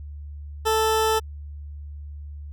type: tone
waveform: 20% pulse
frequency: 440 Hz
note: A4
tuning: in tune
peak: -14 dBFS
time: 0.65-1.2 s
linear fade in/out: 20 ms
effects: added 73 Hz sine -34 dBFS peak until 2.52 s